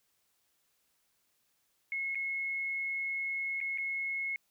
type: tone with dropouts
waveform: sine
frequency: 2175 Hz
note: C#7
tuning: 33 cents flat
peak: -32 dBFS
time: 1.92-4.36 s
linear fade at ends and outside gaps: 1 ms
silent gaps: 2.148-2.154 / 3.604-3.612 / 3.776-3.783 s
effects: white hiss -75 dBFS RMS until 4.5 s